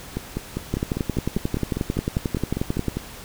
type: two click trains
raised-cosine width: 3 ms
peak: -9 / -12 dBFS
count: 25 / 15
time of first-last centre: 0.74-2.883 / 0.17-2.97 s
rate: 11.2 / 5 Hz
effects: pink hiss -40 dBFS RMS until 3.24 s